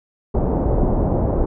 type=low-pass noise; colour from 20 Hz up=pink; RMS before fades=-18 dBFS; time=0.34-1.46 s; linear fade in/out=10 ms; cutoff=740 Hz; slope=24 dB/octave; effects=none